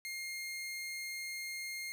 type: tone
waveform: sawtooth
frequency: 2127 Hz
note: C7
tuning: 28 cents sharp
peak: -36 dBFS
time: 0.05-1.92 s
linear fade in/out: 0 ms
effects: none